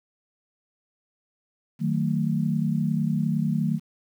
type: chord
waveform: sine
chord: D# diminished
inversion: none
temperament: just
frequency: 155.56 / 186.68 / 224 Hz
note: D#3 / F#3 / A3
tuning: 0 / +16 / +31 cents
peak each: -25 / -27 / -26 dBFS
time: 1.79-3.8 s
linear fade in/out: 50 ms
effects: 9-bit